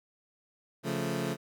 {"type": "chord", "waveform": "20% pulse", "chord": "Db augmented", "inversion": "none", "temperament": "equal", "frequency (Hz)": [138.59, 174.61, 220], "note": ["Db3", "F3", "A3"], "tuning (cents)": [0, 0, 0], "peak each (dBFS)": -30, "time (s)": [0.83, 1.37], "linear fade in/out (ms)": 50, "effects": []}